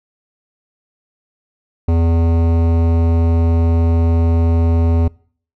sine tone with hard clipping, 83.2 Hz, E2, 17 cents sharp, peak -13 dBFS, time 1.88-5.08 s, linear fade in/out 5 ms, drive 16 dB, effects noise-tail reverb RT60 0.5 s tail -24 dB re dry

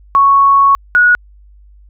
sine tone pair in turn, 1108.7 / 1457.5 Hz, C#6 / F#6, 0 / -26 cents, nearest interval perfect fourth, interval 474 cents, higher second, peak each -5 dBFS, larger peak neither, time 0.15-0.75 / 0.95-1.15 s, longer first, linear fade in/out 0 ms, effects added 50 Hz sine -39 dBFS peak until 1.89 s

